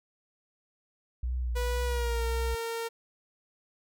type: tone with vibrato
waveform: sine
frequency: 60.1 Hz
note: B1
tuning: 46 cents flat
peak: -28 dBFS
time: 1.23-2.55 s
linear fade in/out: 5 ms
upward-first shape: sine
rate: 1.9 Hz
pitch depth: 72 cents each way
type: tone with pitch glide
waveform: sawtooth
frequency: 489.5 to 459.4 Hz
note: B4 to A#4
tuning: -15 to -25 cents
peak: -28 dBFS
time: 1.55-2.89 s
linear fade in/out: 20 ms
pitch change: -110 cents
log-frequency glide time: 1.83-2.25 s
effects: none